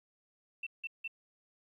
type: tone bursts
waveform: sine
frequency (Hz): 2685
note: E7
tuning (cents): +31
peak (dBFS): -36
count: 3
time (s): 0.63-1.078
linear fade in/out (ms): 5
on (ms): 36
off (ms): 170
effects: 12-bit